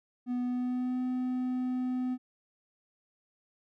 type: tone with pitch glide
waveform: triangle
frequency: 246.9 to 253 Hz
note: B3 to B3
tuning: 0 to +42 cents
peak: -27 dBFS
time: 0.26-2.18 s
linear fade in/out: 50 ms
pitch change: +42 cents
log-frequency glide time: 0.43-1.01 s
effects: none